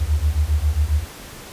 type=beating tone pair; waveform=sine; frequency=71.4 / 78.8 Hz; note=D2 / D#2; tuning=-48 / +23 cents; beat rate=7.4 Hz; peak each=-19 dBFS; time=0-1.05 s; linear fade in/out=20 ms; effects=pink hiss -38 dBFS RMS until 1.52 s + resampled to 32000 Hz